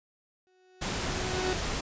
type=tone with exponential growth; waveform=35% pulse; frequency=370 Hz; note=F#4; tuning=in tune; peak=-25 dBFS; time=0.47-1.53 s; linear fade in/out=0 ms; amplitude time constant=230 ms
type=noise; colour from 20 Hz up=pink; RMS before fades=-32 dBFS; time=0.81-1.81 s; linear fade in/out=10 ms
effects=resampled to 16000 Hz